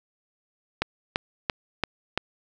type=click train; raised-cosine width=0.3 ms; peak=-7 dBFS; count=5; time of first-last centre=0.82-2.176 s; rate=2.95 Hz; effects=none